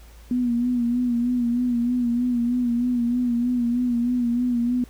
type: tone with vibrato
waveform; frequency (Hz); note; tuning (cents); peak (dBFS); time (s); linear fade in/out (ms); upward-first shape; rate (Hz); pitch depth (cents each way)
sine; 242.3; B3; -33; -19; 0.31-4.84; 2; sine; 3.2; 49
effects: added 56 Hz sine -44 dBFS peak until 4.89 s + pink hiss -53 dBFS RMS until 4.89 s